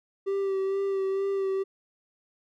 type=tone with vibrato; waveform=triangle; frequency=389.5 Hz; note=G4; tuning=11 cents flat; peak=-23 dBFS; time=0.26-1.64 s; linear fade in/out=20 ms; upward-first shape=sine; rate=2.2 Hz; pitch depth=23 cents each way; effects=none

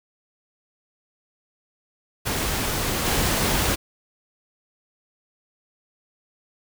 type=noise with level steps; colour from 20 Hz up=pink; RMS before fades=-25 / -22 dBFS; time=2.25-3.76 s; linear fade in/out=20 ms; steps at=3.05 s; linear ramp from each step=2 ms; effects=none

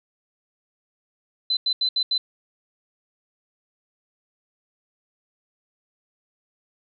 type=tone bursts at uneven times; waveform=sine; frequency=4038 Hz; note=B7; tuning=38 cents sharp; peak=-19 dBFS; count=5; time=1.5-1.57 / 1.66-1.73 / 1.81-1.89 / 1.96-2.03 / 2.11-2.18 s; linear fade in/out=5 ms; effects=none

